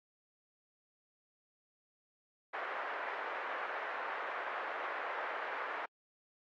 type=band-pass noise; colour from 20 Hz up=white; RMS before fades=-40 dBFS; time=2.53-5.86 s; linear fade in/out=10 ms; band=470 to 1800 Hz; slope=24 dB/octave; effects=AAC 64 kbps